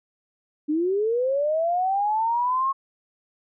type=linear sweep; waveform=sine; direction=up; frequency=290.5 to 1093 Hz; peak=-20 dBFS; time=0.68-2.73 s; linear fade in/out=20 ms; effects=none